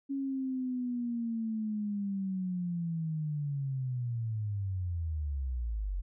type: linear sweep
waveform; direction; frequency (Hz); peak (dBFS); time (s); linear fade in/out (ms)
sine; down; 277.2 to 43.65; -31; 0.09-6.02; 20
effects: none